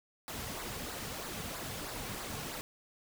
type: noise with flanger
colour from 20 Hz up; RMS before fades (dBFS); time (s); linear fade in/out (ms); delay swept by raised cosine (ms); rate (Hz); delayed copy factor
pink; -41; 0.28-2.61; 0; 0.32 to 3.32; 3.1; -0.55
effects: none